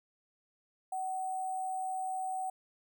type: tone with sample-and-hold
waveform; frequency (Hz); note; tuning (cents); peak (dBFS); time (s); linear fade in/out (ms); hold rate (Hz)
sine; 752; F#5; +28; -33; 0.92-2.5; 5; 8820
effects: none